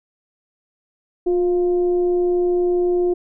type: tone with frequency modulation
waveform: sine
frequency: 355.9 Hz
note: F4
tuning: 33 cents sharp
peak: -15 dBFS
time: 1.26-3.14 s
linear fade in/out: 10 ms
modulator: 342 Hz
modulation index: 0.3
effects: none